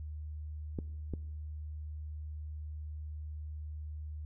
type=clicks; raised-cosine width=3 ms; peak=-22 / -24 dBFS; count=2; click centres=0.788 / 1.137 s; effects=noise-tail reverb RT60 1.0 s tail -21 dB re dry + added 76 Hz sine -39 dBFS peak until 4.25 s